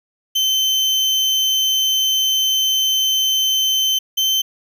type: tone pair in turn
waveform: 35% pulse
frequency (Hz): 3082 / 3093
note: G7 / G7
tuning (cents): -30 / -24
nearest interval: unison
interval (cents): 6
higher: second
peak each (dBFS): -13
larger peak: neither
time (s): 0.35-3.99 / 4.17-4.42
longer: first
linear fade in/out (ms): 10
effects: none